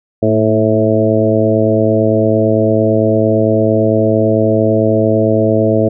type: harmonic tone with a mistuned harmonic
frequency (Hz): 108.9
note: A2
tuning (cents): -17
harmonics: 1 / 2 / 3 / 4 / 5 / 6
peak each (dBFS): -16 / -16 / -16 / -16 / -16 / -16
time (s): 0.22-5.89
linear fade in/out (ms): 10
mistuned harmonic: 2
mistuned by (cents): +34
effects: none